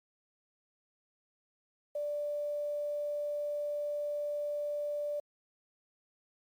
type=tone with quantisation; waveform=sine; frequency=587.3 Hz; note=D5; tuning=in tune; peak=-32 dBFS; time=1.95-5.2 s; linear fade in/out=5 ms; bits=10; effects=MP3 96 kbps